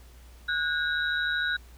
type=tone cluster; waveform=sine; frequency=1463 / 1616 / 3828 Hz; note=F#6 / G#6 / A#7; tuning=-20 / -48 / +45 cents; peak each=-27 / -31 / -33 dBFS; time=0.48-1.57 s; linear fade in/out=10 ms; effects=added 60 Hz sine -48 dBFS peak until 1.77 s + pink hiss -57 dBFS RMS until 1.77 s